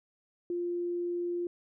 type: tone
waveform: sine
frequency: 349.2 Hz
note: F4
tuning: in tune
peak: -30 dBFS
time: 0.5-1.47 s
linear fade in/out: 2 ms
effects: none